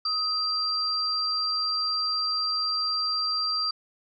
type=tone pair together; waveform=sine; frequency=1257 / 4721 Hz; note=D#6 / D8; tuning=+17 / +8 cents; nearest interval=octave + major seventh; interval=2291 cents; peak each=-31 / -25 dBFS; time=0.05-3.71 s; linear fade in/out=5 ms; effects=none